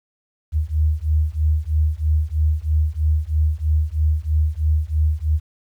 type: beating tone pair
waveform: sine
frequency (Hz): 75.6 / 78.7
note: D#2 / D#2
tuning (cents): -49 / +20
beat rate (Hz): 3.1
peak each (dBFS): -19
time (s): 0.52-5.4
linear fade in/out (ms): 50
effects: 9-bit